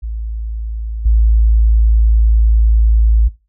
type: tone with level steps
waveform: sine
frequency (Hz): 55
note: A1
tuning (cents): 0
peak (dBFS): -19 / -7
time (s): 0.02-3.29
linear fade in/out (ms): 20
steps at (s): 1.05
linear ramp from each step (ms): 10
effects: noise-tail reverb RT60 0.3 s tail -19 dB re dry